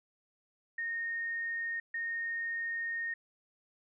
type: tone bursts at uneven times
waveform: sine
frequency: 1847 Hz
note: A#6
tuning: 16 cents flat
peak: -33 dBFS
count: 2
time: 0.78-1.8 / 1.94-3.14 s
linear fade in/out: 5 ms
effects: none